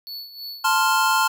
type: tone with tremolo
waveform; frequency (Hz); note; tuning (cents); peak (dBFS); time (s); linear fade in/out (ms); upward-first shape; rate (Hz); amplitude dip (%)
square; 4435; C#8; 0; -31; 0.07-0.68; 0; sine; 3.1; 70
type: chord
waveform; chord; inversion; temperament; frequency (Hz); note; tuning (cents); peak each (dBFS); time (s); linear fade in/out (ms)
square; F major; first; equal; 880 / 1046.5 / 1396.9; A5 / C6 / F6; 0 / 0 / 0; -22; 0.64-1.28; 10
effects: none